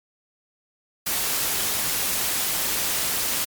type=noise with amplitude modulation; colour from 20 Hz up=white; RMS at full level=-23 dBFS; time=1.06-3.45 s; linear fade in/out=10 ms; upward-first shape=sine; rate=294 Hz; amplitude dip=30%; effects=MP3 96 kbps